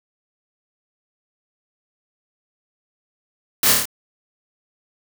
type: noise with echo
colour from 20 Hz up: white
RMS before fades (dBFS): -17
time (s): 3.63-3.72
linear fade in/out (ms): 2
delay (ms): 27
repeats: 5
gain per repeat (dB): -2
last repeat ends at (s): 3.855
effects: none